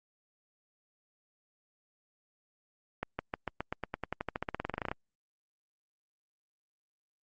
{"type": "accelerating click train", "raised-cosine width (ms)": 0.5, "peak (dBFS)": -18, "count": 25, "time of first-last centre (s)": [3.03, 4.915], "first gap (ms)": 160, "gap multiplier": 0.93, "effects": ["Opus 48 kbps"]}